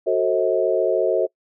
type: chord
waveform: sine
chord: F# diminished seventh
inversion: none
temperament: just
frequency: 370 / 444 / 532.8 / 639.4 Hz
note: F#4 / A4 / C5 / Eb5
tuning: 0 / +16 / +31 / +47 cents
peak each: -22 dBFS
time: 0.06-1.27 s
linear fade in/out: 20 ms
effects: noise-tail reverb RT60 0.1 s tail -24 dB re dry